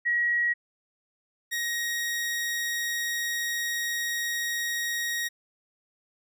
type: tone pair in turn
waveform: sine / sawtooth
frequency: 1907 / 1882.9 Hz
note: A#6 / A#6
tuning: +39 / +17 cents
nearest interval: unison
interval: 22 cents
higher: first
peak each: -22 / -24 dBFS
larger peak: first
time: 0.05-0.54 / 1.51-5.29 s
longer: second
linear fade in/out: 20 ms
effects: none